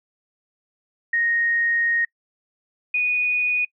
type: tone pair in turn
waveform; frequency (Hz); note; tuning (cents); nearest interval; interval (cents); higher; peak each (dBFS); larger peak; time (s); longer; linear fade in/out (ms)
sine; 1864.7 / 2472; A#6 / D#7; 0 / -12; perfect fourth; 488; second; -18; neither; 1.13-2.05 / 2.94-3.65; first; 5
effects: noise-tail reverb RT60 0.1 s tail -26 dB re dry